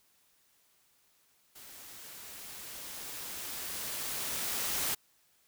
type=noise with level ramp; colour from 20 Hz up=white; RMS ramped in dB=-51 to -32 dBFS; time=1.55-4.95 s; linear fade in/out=10 ms; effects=white hiss -69 dBFS RMS until 5.47 s